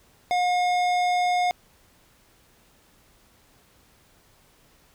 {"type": "tone with tanh clipping", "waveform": "sine", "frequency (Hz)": 718, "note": "F5", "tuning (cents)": 48, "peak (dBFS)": -22, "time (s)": [0.31, 1.51], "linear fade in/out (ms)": 0, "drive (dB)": 16, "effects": ["pink hiss -59 dBFS RMS until 4.94 s"]}